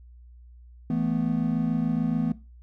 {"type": "chord", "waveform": "triangle", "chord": "E suspended fourth", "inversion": "none", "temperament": "equal", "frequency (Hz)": [164.81, 220, 246.9], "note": ["E3", "A3", "B3"], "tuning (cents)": [0, 0, 0], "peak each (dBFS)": [-26, -26, -25], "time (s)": [0.9, 2.32], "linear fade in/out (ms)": 2, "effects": ["noise-tail reverb RT60 0.3 s tail -19 dB re dry", "added 60 Hz sine -46 dBFS peak until 2.62 s"]}